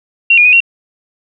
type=tone with pitch steps; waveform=sine; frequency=2747 / 2434 / 2490 / 2741 Hz; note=F7 / D#7 / D#7 / F7; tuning=-29 / -39 / +1 / -33 cents; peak=-4 dBFS; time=0.3-0.604 s; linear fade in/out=5 ms; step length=76 ms; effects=none